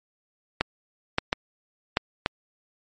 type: clicks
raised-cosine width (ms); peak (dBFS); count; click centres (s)
0.3; -5; 5; 0.61 / 1.184 / 1.329 / 1.971 / 2.261
effects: MP3 48 kbps